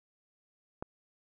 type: click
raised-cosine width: 1 ms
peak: -23 dBFS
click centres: 0.825 s
effects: none